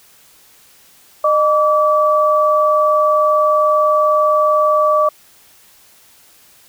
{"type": "tone pair together", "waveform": "sine", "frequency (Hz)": [611, 1153.4], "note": ["D#5", "D6"], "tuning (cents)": [-32, -32], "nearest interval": "major seventh", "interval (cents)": 1100, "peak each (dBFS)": -13, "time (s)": [1.24, 5.09], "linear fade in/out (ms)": 5, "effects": ["white hiss -48 dBFS RMS until 6.68 s"]}